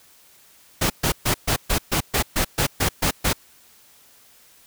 pink noise bursts, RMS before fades -20 dBFS, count 12, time 0.81-3.332 s, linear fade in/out 10 ms, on 91 ms, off 130 ms, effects white hiss -53 dBFS RMS until 4.66 s

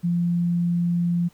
sine tone, 173 Hz, F3, 16 cents flat, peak -19 dBFS, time 0.03-1.29 s, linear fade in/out 20 ms, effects pink hiss -58 dBFS RMS until 1.33 s

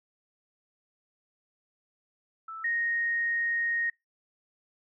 sine tone pair in turn, 1318.5 / 1864.6 Hz, E6 / A#6, 0 / 0 cents, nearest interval tritone, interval 600 cents, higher second, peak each -37 / -26 dBFS, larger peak second, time 2.48-2.64 / 2.64-3.9 s, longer second, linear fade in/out 5 ms, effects noise-tail reverb RT60 0.2 s tail -25 dB re dry

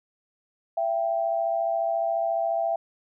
sine tone pair together, 669.7 / 784 Hz, E5 / G5, +27 / 0 cents, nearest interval minor third, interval 273 cents, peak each -24 / -28 dBFS, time 0.77-2.76 s, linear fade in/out 5 ms, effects none

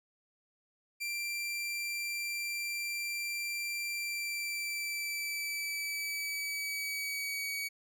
sawtooth tone with pitch glide, 2360 to 2261 Hz, D7 to C#7, +8 to +34 cents, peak -31 dBFS, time 1-7.69 s, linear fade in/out 20 ms, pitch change -74 cents, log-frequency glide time 3.91-7.46 s, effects none

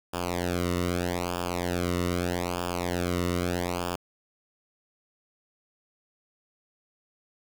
sawtooth tone with flanger, 88.3 Hz, F2, 20 cents sharp, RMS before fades -29 dBFS, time 0.13-3.96 s, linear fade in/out 10 ms, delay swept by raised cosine 0.49 to 1.24 ms, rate 0.8 Hz, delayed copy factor -1, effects 9-bit

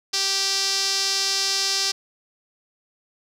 sawtooth tone with band-pass filter, 390.7 Hz, G4, 6 cents flat, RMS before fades -23 dBFS, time 0.13-1.92 s, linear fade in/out 10 ms, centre 5100 Hz, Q 3.5, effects none

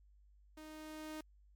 sawtooth tone with level ramp, 310 Hz, D#4, 6 cents flat, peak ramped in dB -47 to -39 dBFS, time 0.57-1.21 s, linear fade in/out 5 ms, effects added 50 Hz sine -62 dBFS peak until 1.55 s + MP3 96 kbps

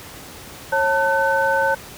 sine tone cluster, 545 / 892 / 1514 Hz, C#5 / A5 / F#6, -29 / +23 / +39 cents, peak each -20 dBFS, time 0.72-1.75 s, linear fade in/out 10 ms, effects pink hiss -38 dBFS RMS until 1.97 s + high-pass 60 Hz 12 dB/octave

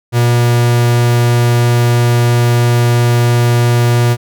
45% pulse tone, 119.8 Hz, A#2, 48 cents sharp, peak -8 dBFS, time 0.12-4.17 s, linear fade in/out 50 ms, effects none

